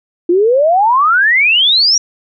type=exponential sweep; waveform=sine; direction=up; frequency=335.4 to 5840 Hz; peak=-7 dBFS; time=0.29-1.98 s; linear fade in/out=5 ms; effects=none